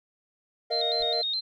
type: chord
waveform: triangle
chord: Bb suspended fourth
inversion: none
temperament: just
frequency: 466.2 / 621.6 / 699.2 Hz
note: Bb4 / Eb5 / F5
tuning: 0 / -2 / +2 cents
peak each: -30 dBFS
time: 0.7-1.22 s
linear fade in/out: 10 ms
type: tone with vibrato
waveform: sine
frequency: 3913 Hz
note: B7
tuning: 17 cents flat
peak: -26 dBFS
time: 0.71-1.41 s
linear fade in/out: 20 ms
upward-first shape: square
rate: 4.8 Hz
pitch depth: 87 cents each way
type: noise with exponential decay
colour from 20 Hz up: brown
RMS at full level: -44 dBFS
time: 1-1.17 s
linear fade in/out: 5 ms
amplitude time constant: 35 ms
effects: none